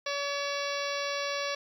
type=harmonic tone with a mistuned harmonic; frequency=568 Hz; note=C#5; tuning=42 cents sharp; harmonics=1 / 2 / 3 / 4 / 5 / 6 / 7 / 8 / 9 / 10; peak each=-34 / -37 / -39 / -40 / -41 / -42 / -42 / -43 / -44 / -44 dBFS; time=0.06-1.55 s; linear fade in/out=5 ms; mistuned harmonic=5; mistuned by=-67 cents; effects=10-bit